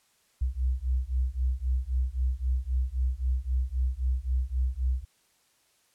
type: beating tone pair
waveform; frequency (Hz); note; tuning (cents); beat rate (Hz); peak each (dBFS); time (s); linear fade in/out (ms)
sine; 61.74 / 65.54; B1 / C2; 0 / +4; 3.8; -28; 0.41-5.05; 10
effects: white hiss -67 dBFS RMS until 5.94 s + low-pass 11000 Hz 12 dB/octave